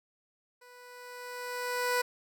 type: tone with level ramp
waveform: 15% pulse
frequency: 493.1 Hz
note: B4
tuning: 3 cents flat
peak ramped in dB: -47 to -19 dBFS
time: 0.61-2.02 s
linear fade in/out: 10 ms
effects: none